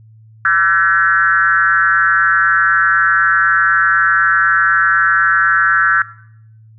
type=tone with frequency modulation; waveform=sine; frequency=1524 Hz; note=G6; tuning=49 cents flat; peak=-9 dBFS; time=0.45-6.02 s; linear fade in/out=2 ms; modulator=176 Hz; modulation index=1.3; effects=noise-tail reverb RT60 0.7 s tail -18 dB re dry + added 110 Hz sine -40 dBFS peak until 6.78 s